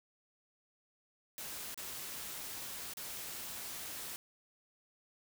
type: noise with dropouts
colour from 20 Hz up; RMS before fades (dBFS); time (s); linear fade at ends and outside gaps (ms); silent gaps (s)
white; -44; 1.38-4.16; 0; 1.744-1.776 / 2.936-2.971
effects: none